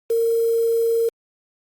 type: tone with quantisation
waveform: sine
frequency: 459.6 Hz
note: A#4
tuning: 25 cents flat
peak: -16 dBFS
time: 0.1-1.09 s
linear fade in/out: 5 ms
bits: 6
effects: Opus 48 kbps